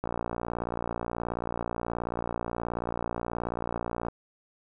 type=click train; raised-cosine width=1 ms; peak=-17 dBFS; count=238; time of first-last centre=0.04-4.084 s; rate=58.6 Hz; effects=none